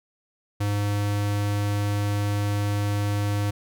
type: tone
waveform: square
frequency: 102.5 Hz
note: G#2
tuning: 22 cents flat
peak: -23 dBFS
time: 0.6-3.51 s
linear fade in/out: 10 ms
effects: none